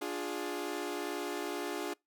sawtooth chord, D diminished, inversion none, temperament equal with one note detuned, 293.7 / 353.1 / 415.3 Hz, D4 / F4 / Ab4, 0 / +19 / 0 cents, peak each -36 / -35 / -36 dBFS, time 0.01-1.94 s, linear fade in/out 10 ms, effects noise-tail reverb RT60 0.2 s tail -26 dB re dry

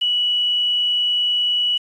sine tone with quantisation, 2941 Hz, F#7, 11 cents flat, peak -16 dBFS, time 0.01-1.78 s, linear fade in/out 10 ms, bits 7, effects resampled to 24000 Hz

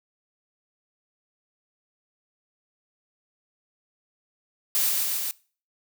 blue noise with echo, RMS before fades -23 dBFS, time 4.75-4.89 s, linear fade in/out 0 ms, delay 140 ms, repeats 3, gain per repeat -2 dB, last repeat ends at 5.31 s, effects noise-tail reverb RT60 0.4 s tail -22 dB re dry

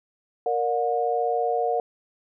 sine chord, Bb augmented, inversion none, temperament equal with one note detuned, 466.2 / 587.3 / 721.8 Hz, Bb4 / D5 / F#5, 0 / 0 / -43 cents, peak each -25 / -30 / -24 dBFS, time 0.46-1.8 s, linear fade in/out 2 ms, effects none

